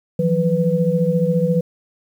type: tone cluster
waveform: sine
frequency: 164.1 / 178.5 / 495.9 Hz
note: E3 / F3 / B4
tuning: -8 / +38 / +7 cents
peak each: -19 dBFS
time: 0.19-1.61 s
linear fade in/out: 5 ms
effects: 8-bit